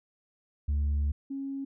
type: tone pair in turn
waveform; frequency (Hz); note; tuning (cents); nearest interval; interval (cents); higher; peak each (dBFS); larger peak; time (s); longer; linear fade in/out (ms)
sine; 72.5 / 273.7; D2 / C#4; -22 / -22; octave + major seventh; 2300; second; -22 / -32; first; 0.68-1.12 / 1.3-1.65; first; 10
effects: tanh soft clip ceiling -24 dBFS